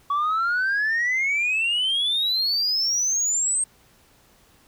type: exponential sweep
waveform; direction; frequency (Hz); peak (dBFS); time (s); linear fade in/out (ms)
sine; up; 1127 to 8480; -18; 0.1-3.64; 5
effects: tanh soft clip ceiling -18 dBFS + pink hiss -57 dBFS RMS until 4.67 s